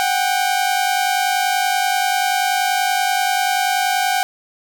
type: tone pair together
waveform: sawtooth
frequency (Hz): 740 / 790.4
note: F#5 / G5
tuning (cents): 0 / +14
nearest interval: minor second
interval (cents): 114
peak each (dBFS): -15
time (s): 0-4.23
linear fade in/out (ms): 0
effects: none